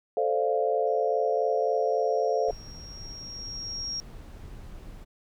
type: chord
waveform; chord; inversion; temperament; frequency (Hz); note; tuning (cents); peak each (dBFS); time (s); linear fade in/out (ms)
sine; D minor seventh; second; equal with one note detuned; 440 / 523.3 / 587.3 / 695.6; A4 / C5 / D5 / F5; 0 / 0 / 0 / -7; -27 / -28 / -31 / -28; 0.17-2.51; 2
type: tone with exponential growth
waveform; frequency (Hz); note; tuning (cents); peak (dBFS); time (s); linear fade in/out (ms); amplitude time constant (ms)
sine; 5588; F8; 0; -29; 0.87-4; 0; 680
type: noise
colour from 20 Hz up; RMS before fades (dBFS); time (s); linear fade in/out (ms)
brown; -43; 2.47-5.05; 20
effects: none